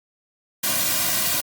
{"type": "noise with comb filter", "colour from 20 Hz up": "white", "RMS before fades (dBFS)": -22, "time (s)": [0.63, 1.41], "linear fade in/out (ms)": 10, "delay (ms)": 2.3, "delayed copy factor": -0.95, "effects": ["Opus 48 kbps"]}